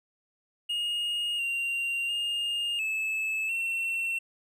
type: tone with pitch steps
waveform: triangle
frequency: 2858 / 2768 / 2829 / 2607 / 2709 Hz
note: F7 / F7 / F7 / E7 / E7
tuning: +39 / -16 / +22 / -20 / +47 cents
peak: -26 dBFS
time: 0.69-4.19 s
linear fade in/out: 10 ms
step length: 700 ms
effects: none